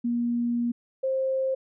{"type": "tone pair in turn", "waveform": "sine", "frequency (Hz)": [238.1, 528.7], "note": ["A#3", "C5"], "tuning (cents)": [37, 18], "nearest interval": "octave + major second", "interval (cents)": 1381, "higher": "second", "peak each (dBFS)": -23, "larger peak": "neither", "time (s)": [[0.04, 0.72], [1.03, 1.55]], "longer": "first", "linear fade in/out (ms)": 10, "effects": []}